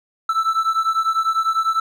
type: beating tone pair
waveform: triangle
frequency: 1318.5 / 1328.5 Hz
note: E6 / E6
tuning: 0 / +13 cents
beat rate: 10 Hz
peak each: -17 / -19 dBFS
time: 0.29-1.8 s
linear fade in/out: 5 ms
effects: none